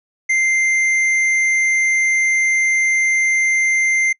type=tone with hard clipping; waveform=sine; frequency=2090 Hz; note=C7; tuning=2 cents flat; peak=-15 dBFS; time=0.29-4.13 s; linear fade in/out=10 ms; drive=7 dB; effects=noise-tail reverb RT60 0.1 s tail -24 dB re dry + low-pass 10000 Hz 12 dB/octave